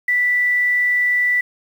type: tone with quantisation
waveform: sine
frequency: 1971 Hz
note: B6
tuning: 4 cents flat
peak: -14 dBFS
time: 0.08-1.41 s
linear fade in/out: 5 ms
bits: 7
effects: none